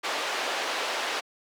pink band-pass noise, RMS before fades -30 dBFS, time 0.03-1.21 s, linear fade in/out 20 ms, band 530 to 4500 Hz, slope 12 dB/octave, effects high-pass 300 Hz 12 dB/octave

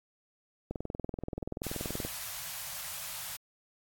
click train, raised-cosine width 2 ms, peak -22 dBFS, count 29, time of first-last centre 0.71-2.05 s, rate 20.9 Hz
white band-stop noise, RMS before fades -40 dBFS, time 1.63-3.37 s, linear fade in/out 10 ms, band 180 to 580 Hz, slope 48 dB/octave
effects AAC 64 kbps

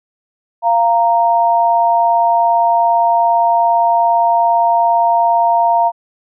sine tone pair together, 692.5 / 930 Hz, F5 / A#5, -15 / -4 cents, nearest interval perfect fourth, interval 511 cents, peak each -12 / -12 dBFS, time 0.62-5.92 s, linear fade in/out 50 ms, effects none

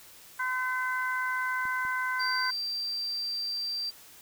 harmonic tone, 510 Hz, C5, 44 cents flat, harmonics 2 / 3 / 4, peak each -32 / -30 / -37 dBFS, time 0.39-2.51 s, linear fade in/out 10 ms
clicks, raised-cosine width 3 ms, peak -37 dBFS, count 2, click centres 1.654 / 1.851 s
sine tone, 4699 Hz, D8, in tune, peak -30 dBFS, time 2.19-3.91 s, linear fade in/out 20 ms
effects white hiss -52 dBFS RMS until 4.21 s

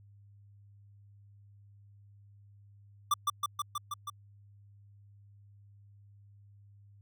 square tone with echo, 1174.7 Hz, D6, in tune, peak -25 dBFS, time 3.11-3.14 s, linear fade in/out 5 ms, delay 160 ms, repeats 6, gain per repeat -2 dB, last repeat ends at 4.1 s, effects added 101 Hz sine -55 dBFS peak until 7.01 s

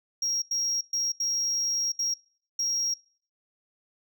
sine tone bursts at uneven times, 5610 Hz, F8, 7 cents sharp, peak -22 dBFS, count 6, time 0.22-0.42 / 0.51-0.81 / 0.93-1.12 / 1.2-1.92 / 1.99-2.14 / 2.59-2.94 s, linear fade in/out 5 ms, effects noise-tail reverb RT60 0.5 s tail -24 dB re dry + tanh soft clip ceiling -24 dBFS

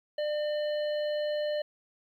harmonic tone with a mistuned harmonic, 598 Hz, D5, 31 cents sharp, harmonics 1 / 3 / 5 / 7, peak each -28 / -43 / -44 / -46 dBFS, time 0.18-1.62 s, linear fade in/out 5 ms, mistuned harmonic 3, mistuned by +16 cents, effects 11-bit

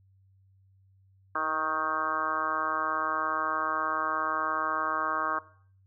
harmonic tone with a mistuned harmonic, 156.8 Hz, D#3, 14 cents sharp, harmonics 2 / 3 / 4 / 5 / 6 / 7 / 8 / 9 / 10, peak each -42 / -44 / -39 / -41 / -38 / -32 / -32 / -39 / -35 dBFS, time 1.35-5.39 s, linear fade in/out 5 ms, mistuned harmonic 2, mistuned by +17 cents, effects noise-tail reverb RT60 0.5 s tail -17 dB re dry + added 96 Hz sine -59 dBFS peak until 5.86 s

